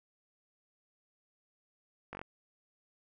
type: slowing click train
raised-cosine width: 0.5 ms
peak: -27 dBFS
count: 5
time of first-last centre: 2.13-2.215 s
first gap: 20 ms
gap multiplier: 1.04
effects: none